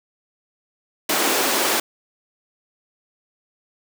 pink high-pass noise, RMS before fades -20 dBFS, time 1.09-1.8 s, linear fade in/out 5 ms, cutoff 280 Hz, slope 24 dB/octave, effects none

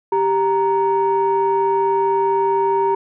sine tone pair together, 392 / 932.3 Hz, G4 / A#5, 0 / 0 cents, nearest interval octave + minor third, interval 1500 cents, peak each -16 dBFS, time 0.12-2.95 s, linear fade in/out 5 ms, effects tanh soft clip ceiling -9 dBFS

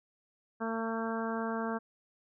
harmonic tone, 225.8 Hz, A3, 45 cents sharp, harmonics 1 / 2 / 3 / 4 / 5 / 6 / 7, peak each -35 / -38 / -40 / -41 / -42 / -43 / -43 dBFS, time 0.6-1.79 s, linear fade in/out 20 ms, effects none

